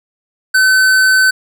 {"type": "tone with hard clipping", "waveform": "triangle", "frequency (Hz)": 1523, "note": "F#6", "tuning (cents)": 50, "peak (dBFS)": -9, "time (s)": [0.54, 1.31], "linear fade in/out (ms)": 10, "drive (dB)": 18, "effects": []}